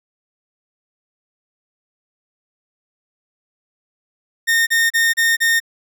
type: tone bursts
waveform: 40% pulse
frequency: 1834 Hz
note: A#6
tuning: 29 cents flat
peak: -12 dBFS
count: 5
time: 4.47-5.602 s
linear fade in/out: 20 ms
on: 200 ms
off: 33 ms
effects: none